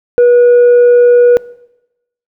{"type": "tone with tanh clipping", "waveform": "sine", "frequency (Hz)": 484.8, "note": "B4", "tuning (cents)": -32, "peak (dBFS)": -4, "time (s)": [0.18, 1.37], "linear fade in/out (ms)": 0, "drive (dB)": 2, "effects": ["noise-tail reverb RT60 0.9 s tail -21 dB re dry"]}